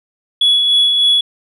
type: tone with tremolo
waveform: sine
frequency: 3384 Hz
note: G#7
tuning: 32 cents sharp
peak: -6 dBFS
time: 0.41-1.21 s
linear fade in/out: 5 ms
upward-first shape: sine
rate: 3.3 Hz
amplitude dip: 40%
effects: tanh soft clip ceiling -6 dBFS